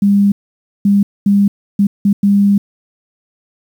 sine tone bursts at uneven times, 200.9 Hz, G3, 43 cents sharp, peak -7 dBFS, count 6, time 0.02-0.32 / 0.85-1.03 / 1.26-1.48 / 1.79-1.87 / 2.05-2.13 / 2.23-2.58 s, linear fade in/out 5 ms, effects 7-bit

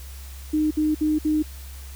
sine tone bursts, 306.6 Hz, D#4, 25 cents flat, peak -18 dBFS, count 4, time 0.53-1.427 s, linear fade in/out 10 ms, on 180 ms, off 59 ms, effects added 67 Hz sine -36 dBFS peak until 1.95 s + white hiss -46 dBFS RMS until 1.95 s

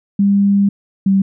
sine tone pair in turn, 199.9 / 194.32 Hz, G3 / G3, +34 / -15 cents, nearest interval unison, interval 49 cents, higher first, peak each -9 dBFS, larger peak neither, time 0.19-0.69 / 1.06-1.22 s, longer first, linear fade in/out 5 ms, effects none

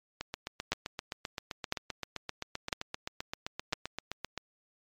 two click trains, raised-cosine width 0.2 ms, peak -11 / -18 dBFS, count 4 / 33, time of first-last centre 0.72-3.732 / 0.21-4.377 s, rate 0.996 / 7.68 Hz, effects MP3 96 kbps

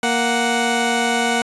15% pulse tone pair together, 233.2 / 740.4 Hz, A#3 / F#5, +1 / +1 cents, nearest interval octave + minor sixth, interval 2000 cents, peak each -13 dBFS, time 0.03-1.42 s, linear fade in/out 2 ms, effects resampled to 24000 Hz

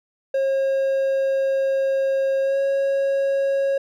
triangle tone with pitch glide, 540 to 548.5 Hz, C#5 to C#5, -45 to -18 cents, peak -16 dBFS, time 0.34-3.78 s, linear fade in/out 5 ms, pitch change +27 cents, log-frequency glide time 2.42-2.58 s, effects none

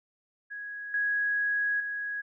sine tone with level steps, 1661.2 Hz, G#6, in tune, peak -36 / -25 / -31 dBFS, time 0.5-2.22 s, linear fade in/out 20 ms, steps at 0.94 / 1.8 s, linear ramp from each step 2 ms, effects none

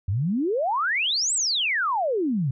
sine exponential two-way sweep, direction up then down, 87.3 to 8290 to 122.3 Hz, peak -21 dBFS, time 0.08-2.51 s, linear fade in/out 5 ms, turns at 1.34 s, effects none

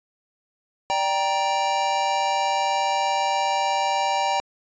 square chord, G minor, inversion second, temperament just, 588 / 784 / 940.8 Hz, D5 / G5 / Bb5, +2 / 0 / +16 cents, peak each -30 / -24 / -25 dBFS, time 0.9-4.4 s, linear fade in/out 0 ms, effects resampled to 16000 Hz

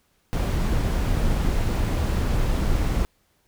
brown noise, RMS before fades -22 dBFS, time 0.33-3.05 s, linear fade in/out 0 ms, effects pink hiss -66 dBFS RMS until 3.47 s

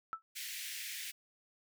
sine tone with exponential decay, 1318.5 Hz, E6, in tune, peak -32 dBFS, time 0.13-0.22 s, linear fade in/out 0 ms, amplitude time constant 18 ms
pink high-pass noise, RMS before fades -43 dBFS, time 0.35-1.12 s, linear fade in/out 20 ms, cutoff 1800 Hz, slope 48 dB/octave
effects none

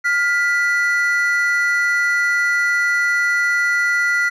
triangle tone pair together, 1413.1 / 1975.5 Hz, F6 / B6, +20 / 0 cents, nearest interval tritone, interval 580 cents, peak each -16 / -15 dBFS, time 0.04-4.3 s, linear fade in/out 20 ms, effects tanh soft clip ceiling -5 dBFS

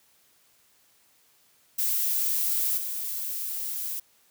violet noise with level steps, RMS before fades -26 / -32 dBFS, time 1.78-4 s, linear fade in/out 10 ms, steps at 2.77 s, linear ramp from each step 10 ms, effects white hiss -63 dBFS RMS until 4.3 s + high-pass 60 Hz 12 dB/octave

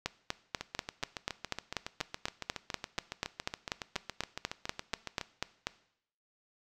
two click trains, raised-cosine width 0.2 ms, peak -14 / -19 dBFS, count 24 / 34, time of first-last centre 0.06-5.67 / 0.61-5.213 s, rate 4.1 / 7.17 Hz, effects noise-tail reverb RT60 0.7 s tail -18 dB re dry

